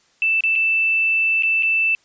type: tone with dropouts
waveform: sine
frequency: 2650 Hz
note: E7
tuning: 9 cents sharp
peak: -15 dBFS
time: 0.22-1.95 s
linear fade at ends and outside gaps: 1 ms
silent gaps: 0.407-0.437 / 0.555-0.559 / 1.424-1.433 / 1.625-1.631 s
effects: white hiss -59 dBFS RMS until 2.04 s + resampled to 16000 Hz